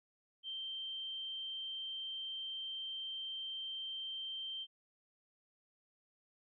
sine tone, 3136 Hz, G7, in tune, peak -40 dBFS, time 0.43-4.67 s, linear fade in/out 50 ms, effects none

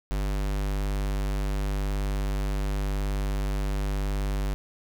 square tone, 49.54 Hz, G1, 19 cents sharp, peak -26 dBFS, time 0.11-4.54 s, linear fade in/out 0 ms, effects none

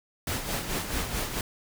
pink noise with tremolo, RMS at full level -29 dBFS, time 0.27-1.41 s, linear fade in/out 2 ms, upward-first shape sine, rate 4.6 Hz, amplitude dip 55%, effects none

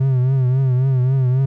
triangle tone with vibrato, 130 Hz, C3, 11 cents flat, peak -11 dBFS, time 0-1.46 s, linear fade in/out 10 ms, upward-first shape triangle, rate 3.7 Hz, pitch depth 87 cents each way, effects none

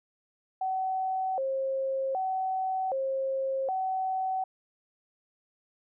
sine tone with vibrato, 636 Hz, D#5, 38 cents sharp, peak -27 dBFS, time 0.61-4.44 s, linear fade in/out 5 ms, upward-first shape square, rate 0.65 Hz, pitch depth 300 cents each way, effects none

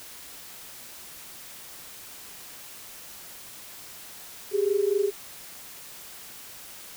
sine tone pair together, 390.9 / 415.1 Hz, G4 / G#4, -5 / -1 cents, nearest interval minor second, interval 104 cents, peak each -24 dBFS, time 4.51-5.12 s, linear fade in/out 50 ms, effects white hiss -44 dBFS RMS until 6.96 s

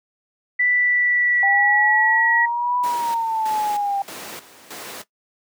sine tone with pitch glide, 1975.5 to 1917 Hz, B6 to A#6, 0 to +48 cents, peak -16 dBFS, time 0.59-2.46 s, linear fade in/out 10 ms, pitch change -52 cents, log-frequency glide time 0.69-2.3 s
sine exponential two-way sweep, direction up then down, 788 to 987.8 to 788 Hz, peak -19 dBFS, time 1.43-4.02 s, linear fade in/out 2 ms, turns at 2.78 s
pink noise with tremolo, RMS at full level -33 dBFS, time 2.83-5.04 s, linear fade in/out 10 ms, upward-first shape square, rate 1.6 Hz, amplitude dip 75%
effects noise-tail reverb RT60 0.1 s tail -17 dB re dry + high-pass 300 Hz 12 dB/octave

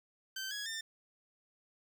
15% pulse tone with pitch steps, 1548 / 1668.7 / 1798.8 Hz, G6 / G#6 / A6, -22 / +8 / +38 cents, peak -32 dBFS, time 0.36-0.81 s, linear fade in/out 5 ms, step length 150 ms, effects none

